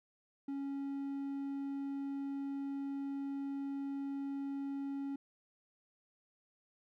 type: tone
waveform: triangle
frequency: 277.2 Hz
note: C#4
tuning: in tune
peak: -35 dBFS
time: 0.48-5.16 s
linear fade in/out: 5 ms
effects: none